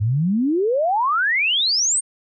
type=exponential sweep; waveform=sine; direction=up; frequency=98.5 to 8870 Hz; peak=-16 dBFS; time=0-2.01 s; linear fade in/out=20 ms; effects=none